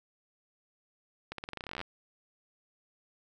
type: accelerating click train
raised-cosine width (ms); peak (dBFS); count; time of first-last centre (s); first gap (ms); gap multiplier
0.3; -22; 18; 1.32-1.814; 63; 0.89
effects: none